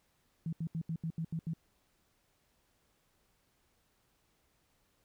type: tone bursts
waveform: sine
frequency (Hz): 162.9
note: E3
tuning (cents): -20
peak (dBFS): -33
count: 8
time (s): 0.46-1.535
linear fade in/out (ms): 2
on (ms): 67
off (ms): 77
effects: pink hiss -74 dBFS RMS until 5.04 s